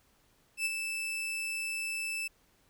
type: tone with ADSR envelope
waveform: 40% pulse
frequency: 2637 Hz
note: E7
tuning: in tune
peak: -26 dBFS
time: 0.57-2.28 s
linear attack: 84 ms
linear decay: 29 ms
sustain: -6 dB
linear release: 10 ms
effects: pink hiss -68 dBFS RMS until 2.69 s